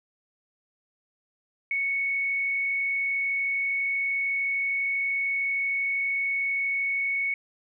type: tone with frequency modulation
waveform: sine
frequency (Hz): 2217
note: C#7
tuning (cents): 0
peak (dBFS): -24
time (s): 1.71-7.34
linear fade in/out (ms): 2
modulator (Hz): 39.1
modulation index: 0.38
effects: none

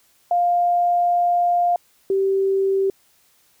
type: tone pair in turn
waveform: sine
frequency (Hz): 702 / 388.1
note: F5 / G4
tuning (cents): +9 / -17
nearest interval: minor seventh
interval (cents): 1026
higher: first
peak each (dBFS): -15 / -16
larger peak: first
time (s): 0.31-1.76 / 2.1-2.9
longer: first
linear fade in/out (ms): 2
effects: white hiss -59 dBFS RMS until 3.6 s

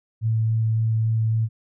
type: tone with vibrato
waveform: sine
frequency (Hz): 111.6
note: A2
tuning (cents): +25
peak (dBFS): -18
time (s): 0.21-1.49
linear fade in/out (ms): 50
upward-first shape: sine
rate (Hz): 3.6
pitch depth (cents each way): 8
effects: none

